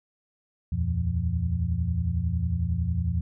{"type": "tone cluster", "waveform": "sine", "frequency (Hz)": [74.9, 85.9, 116.8, 170.6], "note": ["D2", "F2", "A#2", "F3"], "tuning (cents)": [35, -28, 4, -40], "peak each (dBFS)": [-31, -26, -31, -31], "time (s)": [0.72, 3.21], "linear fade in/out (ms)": 5, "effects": []}